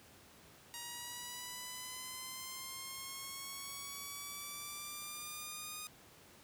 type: linear sweep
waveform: 5% pulse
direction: up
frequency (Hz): 945 to 1237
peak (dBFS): -32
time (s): 0.74-5.87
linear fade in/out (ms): 0
effects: pink hiss -60 dBFS RMS until 6.43 s + high-pass 80 Hz 12 dB/octave